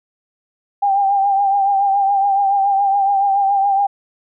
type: tone with vibrato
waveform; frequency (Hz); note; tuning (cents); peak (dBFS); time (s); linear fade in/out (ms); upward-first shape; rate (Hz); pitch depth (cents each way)
sine; 793; G5; +20; -12; 0.82-3.87; 10; triangle; 7.1; 51
effects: none